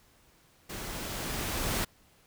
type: noise with level ramp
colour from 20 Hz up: pink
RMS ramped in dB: -40 to -30 dBFS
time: 0.69-1.85 s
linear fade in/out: 10 ms
effects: pink hiss -63 dBFS RMS until 2.26 s